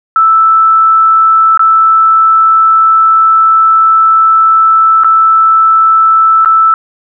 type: tone with dropouts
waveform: sine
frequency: 1318.5 Hz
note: E6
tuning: in tune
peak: -3 dBFS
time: 0.16-6.74 s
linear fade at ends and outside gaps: 1 ms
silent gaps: 1.575-1.594 / 5.036-5.045 / 6.448-6.458 s
effects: none